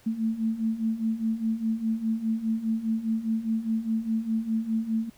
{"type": "beating tone pair", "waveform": "sine", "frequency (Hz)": [220, 224.9], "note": ["A3", "A3"], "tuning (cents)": [0, 38], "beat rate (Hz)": 4.9, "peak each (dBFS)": [-30, -26], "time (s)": [0.06, 5.1], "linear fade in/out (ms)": 10, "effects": ["pink hiss -58 dBFS RMS until 5.17 s"]}